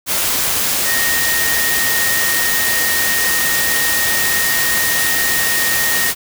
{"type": "tone in noise", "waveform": "sine", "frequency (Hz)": 1858, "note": "A#6", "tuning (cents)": -6, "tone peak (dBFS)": -18, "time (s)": [0.84, 6.13], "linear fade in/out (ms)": 50, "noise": "white", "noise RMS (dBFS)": -17, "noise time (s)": [0.06, 6.15], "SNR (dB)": -4, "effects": []}